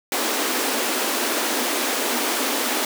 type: high-pass noise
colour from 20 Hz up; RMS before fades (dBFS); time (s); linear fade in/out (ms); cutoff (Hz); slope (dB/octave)
pink; -23; 0.12-2.85; 2; 230; 96
effects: none